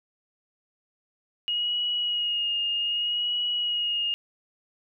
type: tone with vibrato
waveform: sine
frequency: 2877 Hz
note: F#7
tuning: 49 cents flat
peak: -24 dBFS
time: 1.48-4.14 s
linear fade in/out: 0 ms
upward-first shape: sine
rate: 0.64 Hz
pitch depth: 26 cents each way
effects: none